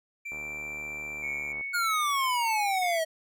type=tone; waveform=triangle; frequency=2349 Hz; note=D7; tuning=in tune; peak=-33 dBFS; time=0.25-1.53 s; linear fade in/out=10 ms
type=click train; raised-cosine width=1 ms; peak=-32 dBFS; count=98; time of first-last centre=0.32-1.61 s; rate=75.2 Hz
type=tone with tremolo; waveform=sine; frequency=2217 Hz; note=C#7; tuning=in tune; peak=-31 dBFS; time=1.22-3 s; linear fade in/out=20 ms; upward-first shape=sine; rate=3.2 Hz; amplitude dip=35%
type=exponential sweep; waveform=square; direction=down; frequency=1452 to 632 Hz; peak=-26 dBFS; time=1.73-3.05 s; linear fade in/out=20 ms
effects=none